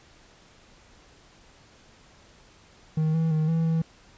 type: tone with pitch steps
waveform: triangle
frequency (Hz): 157 / 162.2 / 156 / 163.6 / 162.6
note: D#3 / E3 / D#3 / E3 / E3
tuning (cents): +16 / -28 / +5 / -13 / -23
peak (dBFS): -19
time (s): 2.97-3.82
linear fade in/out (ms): 5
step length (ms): 170
effects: pink hiss -55 dBFS RMS until 4.17 s + resampled to 16000 Hz